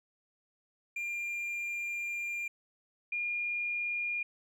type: tone pair in turn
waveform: triangle / sine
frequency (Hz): 2395 / 2419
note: D7 / D#7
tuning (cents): +33 / -49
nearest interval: unison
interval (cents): 18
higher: second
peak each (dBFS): -32 / -31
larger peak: second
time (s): 0.96-2.48 / 3.12-4.23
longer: first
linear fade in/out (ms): 5
effects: none